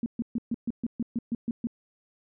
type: tone bursts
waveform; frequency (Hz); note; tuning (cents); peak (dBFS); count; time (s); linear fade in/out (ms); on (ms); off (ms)
sine; 233.1; A#3; 0; -25; 11; 0.03-1.671; 2; 31; 130
effects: none